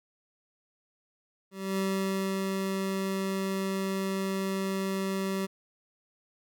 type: tone with ADSR envelope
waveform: 25% pulse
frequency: 192.7 Hz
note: G3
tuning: 29 cents flat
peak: -23 dBFS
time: 1.51-5.47 s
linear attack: 270 ms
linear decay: 610 ms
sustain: -2 dB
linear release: 22 ms
effects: none